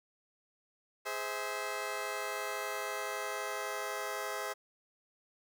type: chord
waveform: 15% pulse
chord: Ab augmented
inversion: none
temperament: just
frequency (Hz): 415.3 / 519.1 / 648.9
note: Ab4 / C5 / E5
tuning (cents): 0 / -14 / -27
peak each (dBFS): -34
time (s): 1.05-4.54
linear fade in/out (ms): 20
effects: none